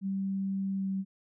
sine tone with pitch glide, 194.1 to 192.76 Hz, G3 to G3, -17 to -29 cents, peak -29 dBFS, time 0.01-1.05 s, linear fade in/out 50 ms, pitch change -12 cents, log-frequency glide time 0.76-0.87 s, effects none

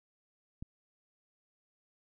click, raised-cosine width 5 ms, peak -29 dBFS, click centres 0.625 s, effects none

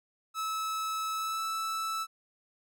45% pulse tone with pitch glide, 1300 to 1315.1 Hz, E6 to E6, -24 to -4 cents, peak -31 dBFS, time 0.34-2.07 s, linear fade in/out 50 ms, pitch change +20 cents, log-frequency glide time 1.13-1.42 s, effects none

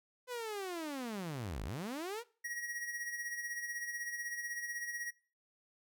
sawtooth linear two-way sweep, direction down then up, 508 to 43.65 to 491 Hz, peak -35 dBFS, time 0.27-2.24 s, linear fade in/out 50 ms, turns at 1.63 s
square tone with tremolo, 1900 Hz, A#6, 33 cents sharp, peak -38 dBFS, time 2.44-5.11 s, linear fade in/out 10 ms, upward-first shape sine, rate 16 Hz, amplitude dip 55%
effects noise-tail reverb RT60 0.4 s tail -21 dB re dry

